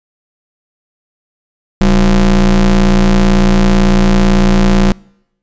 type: ring-modulated tone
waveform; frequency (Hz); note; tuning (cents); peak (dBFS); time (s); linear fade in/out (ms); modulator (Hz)
square; 84; E2; +33; -4; 1.81-4.92; 0; 113
effects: noise-tail reverb RT60 0.8 s tail -26 dB re dry + resampled to 16000 Hz